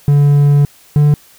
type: tone pair in turn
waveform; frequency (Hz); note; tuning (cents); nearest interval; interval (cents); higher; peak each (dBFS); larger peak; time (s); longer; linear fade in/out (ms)
triangle; 143.9 / 147.35; D3 / D3; -35 / +6; unison; 41; second; -4; neither; 0.08-0.65 / 0.96-1.14; first; 0
effects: white hiss -45 dBFS RMS until 1.38 s